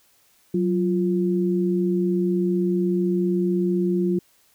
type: tone pair together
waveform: sine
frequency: 185 / 349.2 Hz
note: F#3 / F4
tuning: 0 / 0 cents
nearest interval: major seventh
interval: 1100 cents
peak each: -21 / -22 dBFS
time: 0.54-4.19 s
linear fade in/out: 5 ms
effects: white hiss -60 dBFS RMS until 4.54 s